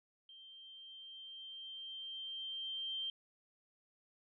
sine tone with level ramp, 3148 Hz, G7, 7 cents sharp, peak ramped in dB -54 to -37 dBFS, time 0.29-3.1 s, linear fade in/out 2 ms, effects none

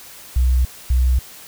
sine tone pair in turn, 62.8 / 63.06 Hz, B1 / B1, +30 / +37 cents, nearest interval unison, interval 7 cents, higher second, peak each -11 dBFS, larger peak neither, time 0.36-0.65 / 0.9-1.19 s, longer neither, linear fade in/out 5 ms, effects tanh soft clip ceiling -9 dBFS + white hiss -40 dBFS RMS until 1.47 s

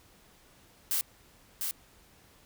blue noise with echo, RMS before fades -29 dBFS, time 0.91-1.01 s, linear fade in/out 0 ms, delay 700 ms, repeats 1, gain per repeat -4 dB, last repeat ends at 1.71 s, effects pink hiss -60 dBFS RMS until 2.45 s

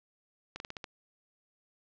slowing click train, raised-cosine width 0.2 ms, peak -22 dBFS, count 6, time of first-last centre 0.56-0.842 s, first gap 41 ms, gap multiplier 1.16, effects low-pass 5000 Hz 12 dB/octave

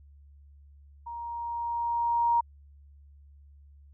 sine tone with level ramp, 940 Hz, A#5, 14 cents sharp, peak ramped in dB -36 to -20 dBFS, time 1.06-2.41 s, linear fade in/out 10 ms, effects added 71 Hz sine -51 dBFS peak until 3.93 s

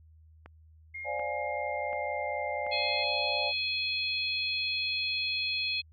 click train, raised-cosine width 0.5 ms, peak -32 dBFS, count 4, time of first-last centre 0.46-2.666 s, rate 1.36 Hz
sine tone with pitch glide, 2132 to 2106 Hz, C7 to C7, +32 to +11 cents, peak -37 dBFS, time 0.94-3.04 s, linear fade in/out 10 ms, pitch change -21 cents, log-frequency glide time 1.06-2.4 s
sine chord, D half-diminished seventh, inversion third, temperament equal, 523.3 / 587.3 / 698.5 / 830.6 Hz, C5 / D5 / F5 / Ab5, 0 / 0 / 0 / 0 cents, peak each -39 / -35 / -39 / -36 dBFS, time 1.04-3.53 s, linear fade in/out 50 ms
harmonic tone, 842 Hz, G#5, 24 cents sharp, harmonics 3 / 4 / 5, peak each -32 / -35 / -33 dBFS, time 2.71-5.82 s, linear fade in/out 20 ms
effects added 79 Hz sine -54 dBFS peak until 5.92 s

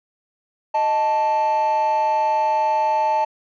triangle tone pair together, 622.3 / 880 Hz, D#5 / A5, 0 / 0 cents, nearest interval tritone, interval 600 cents, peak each -20 / -14 dBFS, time 0.74-3.25 s, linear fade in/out 10 ms, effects tanh soft clip ceiling -12 dBFS + resampled to 16000 Hz

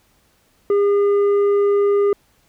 triangle tone with tanh clipping, 404.9 Hz, G#4, 44 cents flat, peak -14 dBFS, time 0.7-2.13 s, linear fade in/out 2 ms, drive 10 dB, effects pink hiss -59 dBFS RMS until 2.48 s

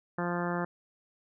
harmonic tone, 174.61 Hz, F3, in tune, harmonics 1 / 2 / 3 / 4 / 5 / 6 / 7 / 8 / 9 / 10, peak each -33 / -36 / -38 / -39 / -40 / -41 / -41 / -42 / -43 / -43 dBFS, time 0.18-0.65 s, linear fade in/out 5 ms, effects none

